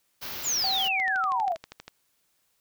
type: band-stop noise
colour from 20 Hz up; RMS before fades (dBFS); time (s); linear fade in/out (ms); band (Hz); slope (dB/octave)
white; -36; 0.21-0.89; 20; 6000 to 13000; 48
type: exponential sweep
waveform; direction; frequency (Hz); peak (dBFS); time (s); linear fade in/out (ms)
sine; down; 7520 to 622; -24; 0.43-1.57; 50
type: tone with pitch glide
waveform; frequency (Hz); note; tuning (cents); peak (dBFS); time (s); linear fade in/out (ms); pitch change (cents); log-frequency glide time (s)
sine; 770 to 760.3; G5 to F#5; -31 to +47; -30; 0.64-1.52; 0; -22; 0.82-1.03
type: click train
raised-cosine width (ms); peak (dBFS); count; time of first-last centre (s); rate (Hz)
0.2; -23; 12; 1-1.88; 12.5
effects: white hiss -71 dBFS RMS until 2.6 s